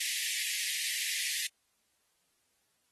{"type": "high-pass noise", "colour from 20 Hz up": "pink", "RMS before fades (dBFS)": -34, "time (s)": [0, 1.47], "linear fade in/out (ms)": 5, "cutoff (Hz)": 1800, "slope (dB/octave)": 96, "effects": ["white hiss -75 dBFS RMS until 2.91 s", "AAC 32 kbps"]}